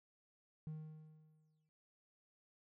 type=tone with exponential decay; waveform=triangle; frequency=155.56 Hz; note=D#3; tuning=in tune; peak=-39 dBFS; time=0.67-1.69 s; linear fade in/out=0 ms; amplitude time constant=220 ms; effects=noise-tail reverb RT60 0.3 s tail -22 dB re dry + tanh soft clip ceiling -37 dBFS